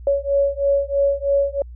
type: beating tone pair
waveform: sine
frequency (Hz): 558 / 561.1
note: C#5 / C#5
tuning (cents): +11 / +21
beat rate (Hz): 3.1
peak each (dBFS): -19 / -19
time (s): 0.07-1.62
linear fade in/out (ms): 2
effects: added 60 Hz sine -34 dBFS peak until 1.75 s